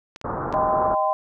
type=clicks; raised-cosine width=0.2 ms; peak=-21 dBFS; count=3; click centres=0.161 / 0.214 / 0.526 s
type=low-pass noise; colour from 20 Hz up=white; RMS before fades=-28 dBFS; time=0.24-0.95 s; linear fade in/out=10 ms; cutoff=1300 Hz; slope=48 dB/octave
type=chord; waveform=sine; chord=C minor; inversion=first; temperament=equal with one note detuned; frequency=622.3 / 784 / 1025 Hz; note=Eb5 / G5 / C6; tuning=0 / 0 / -36 cents; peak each=-23 dBFS; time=0.54-1.13 s; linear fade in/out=0 ms
effects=none